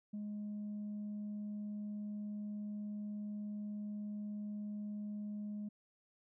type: tone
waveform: sine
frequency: 208.3 Hz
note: G#3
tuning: 5 cents sharp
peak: -38 dBFS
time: 0.13-5.69 s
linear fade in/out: 10 ms
effects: tanh soft clip ceiling -38 dBFS